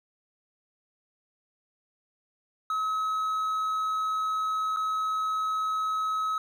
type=tone with dropouts; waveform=triangle; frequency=1282 Hz; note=E6; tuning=49 cents flat; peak=-24 dBFS; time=2.7-6.38 s; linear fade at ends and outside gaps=2 ms; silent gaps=4.763-4.769 s; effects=none